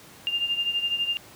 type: beating tone pair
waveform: sine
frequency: 2800 / 2812 Hz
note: F7 / F7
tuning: +4 / +11 cents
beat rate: 12 Hz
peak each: -25 / -30 dBFS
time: 0.27-1.17 s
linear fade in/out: 0 ms
effects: pink hiss -48 dBFS RMS until 1.35 s + high-pass 100 Hz 12 dB/octave